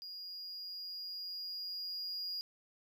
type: tone with level ramp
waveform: triangle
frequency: 4859 Hz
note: D#8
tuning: 42 cents flat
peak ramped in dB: -43 to -36 dBFS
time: 0.02-2.41 s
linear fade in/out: 0 ms
effects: none